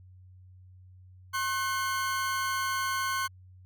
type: tone pair together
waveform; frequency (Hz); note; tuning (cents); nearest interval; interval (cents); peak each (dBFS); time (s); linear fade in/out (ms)
40% pulse; 1074 / 1507.9; C6 / F#6; +45 / +32; tritone; 587; -29 / -32; 1.33-3.28; 20
effects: added 92 Hz sine -50 dBFS peak until 3.65 s